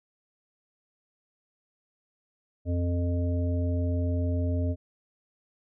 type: harmonic tone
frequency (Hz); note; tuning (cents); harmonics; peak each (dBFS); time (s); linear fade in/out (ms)
87.31; F2; 0; 1 / 3 / 5 / 7; -25 / -32 / -40 / -37; 2.65-4.76; 50
effects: none